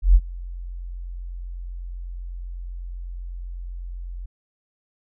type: tone with ADSR envelope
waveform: sine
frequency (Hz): 44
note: F1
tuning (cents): +14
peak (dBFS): -7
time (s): 0.02-4.26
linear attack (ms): 130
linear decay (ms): 48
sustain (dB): -23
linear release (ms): 8
effects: none

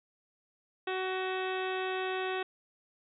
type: harmonic tone with a mistuned harmonic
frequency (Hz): 374.5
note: F#4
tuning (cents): +21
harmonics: 1 / 2 / 3 / 4 / 5 / 6 / 7 / 8 / 9 / 10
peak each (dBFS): -34 / -38 / -42 / -42 / -42 / -51 / -42 / -51 / -47 / -50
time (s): 0.87-2.43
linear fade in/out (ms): 5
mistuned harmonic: 8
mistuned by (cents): +50
effects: none

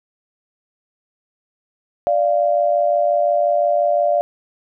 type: tone pair together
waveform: sine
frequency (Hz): 587.3 / 693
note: D5 / F5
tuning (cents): 0 / -14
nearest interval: minor third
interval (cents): 286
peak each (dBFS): -16 / -17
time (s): 2.07-4.21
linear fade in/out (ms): 0
effects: none

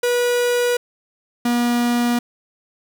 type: tone pair in turn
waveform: 45% pulse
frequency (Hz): 486.2 / 240.2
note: B4 / B3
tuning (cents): -27 / -48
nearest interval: octave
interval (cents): 1221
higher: first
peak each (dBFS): -16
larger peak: neither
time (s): 0.03-0.77 / 1.45-2.19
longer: neither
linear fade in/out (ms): 5
effects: 8-bit

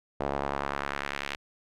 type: tone with band-pass filter sweep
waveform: sawtooth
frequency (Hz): 70.1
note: C#2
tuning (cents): +20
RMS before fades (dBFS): -33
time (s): 0.2-1.36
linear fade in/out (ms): 5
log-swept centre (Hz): 640 to 2600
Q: 1.3
effects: none

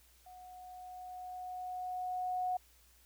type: tone with level ramp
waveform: sine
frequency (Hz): 732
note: F#5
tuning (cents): -19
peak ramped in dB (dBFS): -51 to -31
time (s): 0.26-2.57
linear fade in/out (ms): 5
effects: added 60 Hz sine -66 dBFS peak until 3.05 s + white hiss -66 dBFS RMS until 3.05 s

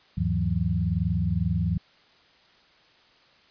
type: tone cluster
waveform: sine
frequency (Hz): 78.7 / 101.1 / 160 / 180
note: D#2 / G#2 / D#3 / F#3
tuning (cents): +20 / -46 / +49 / -47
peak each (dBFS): -28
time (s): 0.17-1.78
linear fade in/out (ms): 10
effects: white hiss -58 dBFS RMS until 3.5 s + resampled to 11025 Hz

